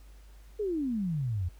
sine exponential sweep, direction down, 440 to 82.41 Hz, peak -28 dBFS, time 0.59-1.49 s, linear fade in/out 10 ms, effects added 50 Hz sine -49 dBFS peak until 1.59 s + pink hiss -63 dBFS RMS until 1.59 s

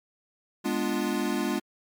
square chord, G# diminished seventh, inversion none, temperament equal, 207.7 / 246.9 / 293.7 / 349.2 Hz, G#3 / B3 / D4 / F4, 0 / 0 / 0 / 0 cents, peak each -32 dBFS, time 0.64-1.6 s, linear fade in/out 20 ms, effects MP3 96 kbps

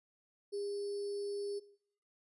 sine tone with sample-and-hold, 404.5 Hz, G#4, 46 cents flat, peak -36 dBFS, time 0.52-1.6 s, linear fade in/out 20 ms, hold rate 4900 Hz, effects noise-tail reverb RT60 0.6 s tail -18 dB re dry + resampled to 24000 Hz

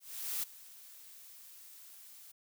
blue noise with ADSR envelope, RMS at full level -35 dBFS, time 0-2.32 s, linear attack 430 ms, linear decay 12 ms, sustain -19 dB, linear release 11 ms, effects none

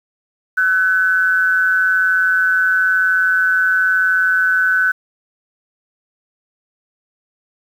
sine tone with amplitude modulation, 1507 Hz, F#6, 31 cents sharp, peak -9 dBFS, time 0.57-4.92 s, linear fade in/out 10 ms, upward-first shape sine, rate 179 Hz, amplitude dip 60%, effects 7-bit

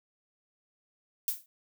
violet noise with exponential decay, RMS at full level -26 dBFS, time 1.28-1.46 s, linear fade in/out 1 ms, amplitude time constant 37 ms, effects none

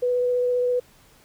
sine tone with vibrato, 493.9 Hz, B4, in tune, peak -19 dBFS, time 0.02-0.8 s, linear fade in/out 10 ms, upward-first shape sine, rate 15 Hz, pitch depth 9 cents each way, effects pink hiss -55 dBFS RMS until 1.24 s

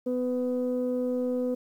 sine tone pair together, 250.3 / 500 Hz, B3 / B4, +23 / +21 cents, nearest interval octave, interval 1198 cents, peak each -27 dBFS, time 0.06-1.55 s, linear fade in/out 10 ms, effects tanh soft clip ceiling -20 dBFS + 10-bit

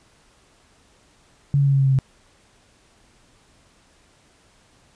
sine tone with pitch steps, 141.4 / 139.94 / 138.49 / 137.06 / 135.64 / 134.24 / 132.85 Hz, C#3 / C#3 / C#3 / C#3 / C#3 / C3 / C3, +35 / +17 / -1 / -19 / -37 / +45 / +27 cents, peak -14 dBFS, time 1.54-1.988 s, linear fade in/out 0 ms, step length 64 ms, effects pink hiss -57 dBFS RMS until 4.95 s + resampled to 22050 Hz

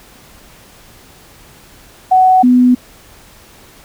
sine tone pair in turn, 746 / 248.9 Hz, F#5 / B3, +14 / +14 cents, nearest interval octave + perfect fifth, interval 1900 cents, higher first, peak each -5 dBFS, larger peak neither, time 2.11-2.43 / 2.43-2.75 s, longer neither, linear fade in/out 10 ms, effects pink hiss -42 dBFS RMS until 3.84 s

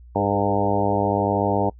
harmonic tone with a mistuned harmonic, 100.9 Hz, G#2, 49 cents flat, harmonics 1 / 2 / 3 / 4 / 5 / 6 / 7 / 8 / 9, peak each -27 / -27 / -27 / -27 / -27 / -27 / -27 / -27 / -27 dBFS, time 0.15-1.7 s, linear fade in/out 10 ms, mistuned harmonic 4, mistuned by +30 cents, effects noise-tail reverb RT60 0.1 s tail -26 dB re dry + added 60 Hz sine -42 dBFS peak until 1.79 s

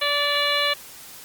harmonic tone with a mistuned harmonic, 578 Hz, D5, 28 cents flat, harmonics 1 / 2 / 3 / 4 / 5 / 6 / 7, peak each -27 / -27 / -27 / -27 / -27 / -27 / -27 dBFS, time 0.01-0.74 s, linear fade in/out 10 ms, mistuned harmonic 3, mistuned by +17 cents, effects white hiss -42 dBFS RMS until 1.24 s + Opus 32 kbps

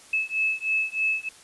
sine beating tone pair, 2600 / 2603.2 Hz, E7 / E7, -24 / -22 cents, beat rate 3.2 Hz, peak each -26 dBFS, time 0.13-1.29 s, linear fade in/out 5 ms, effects white hiss -50 dBFS RMS until 1.43 s + resampled to 24000 Hz

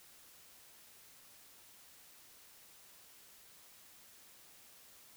silence, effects white hiss -60 dBFS RMS until 5.16 s

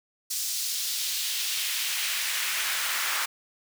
pink noise with high-pass filter sweep, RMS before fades -29 dBFS, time 0.3-3.26 s, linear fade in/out 10 ms, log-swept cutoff 5500 to 1300 Hz, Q 1.3, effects none

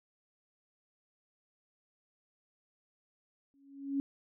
sine tone with exponential growth, 277.2 Hz, C#4, in tune, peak -27 dBFS, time 3.54-4 s, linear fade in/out 0 ms, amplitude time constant 100 ms, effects none

